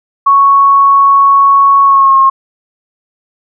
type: tone with pitch glide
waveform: sine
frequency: 1108.7 to 1076.5 Hz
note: C#6 to C6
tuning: 0 to +49 cents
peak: -3 dBFS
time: 0.26-2.3 s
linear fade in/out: 10 ms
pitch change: -51 cents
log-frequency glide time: 1.84-2.18 s
effects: none